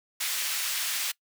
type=high-pass noise; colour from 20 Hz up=pink; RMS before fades=-30 dBFS; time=0.2-1.12 s; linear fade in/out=10 ms; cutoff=2200 Hz; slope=12 dB/octave; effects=noise-tail reverb RT60 0.1 s tail -22 dB re dry